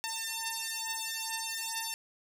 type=beating tone pair; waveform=5% pulse; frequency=899 / 901.3 Hz; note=A5 / A5; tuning=+37 / +41 cents; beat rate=2.3 Hz; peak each=-25 dBFS; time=0.04-1.94 s; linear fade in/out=0 ms; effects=none